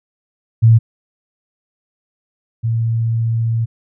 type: tone pair in turn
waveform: sine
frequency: 113.6 / 114.39 Hz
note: A#2 / A#2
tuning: -44 / -32 cents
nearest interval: unison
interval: 12 cents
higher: second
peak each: -5 / -14 dBFS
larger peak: first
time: 0.62-0.79 / 2.63-3.66 s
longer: second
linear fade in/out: 20 ms
effects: none